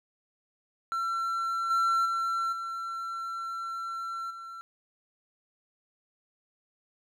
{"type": "tone with level steps", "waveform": "triangle", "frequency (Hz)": 1352, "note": "E6", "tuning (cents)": 43, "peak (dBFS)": [-26, -21, -25, -31, -38], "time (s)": [0.92, 4.61], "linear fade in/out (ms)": 0, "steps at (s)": [1.7, 2.05, 2.52, 4.3], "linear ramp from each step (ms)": 10, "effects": []}